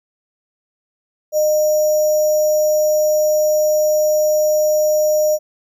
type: tone with sample-and-hold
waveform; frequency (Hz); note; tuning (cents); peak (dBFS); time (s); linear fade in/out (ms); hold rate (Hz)
sine; 610; D#5; -34; -12; 1.32-5.39; 50; 6300
effects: none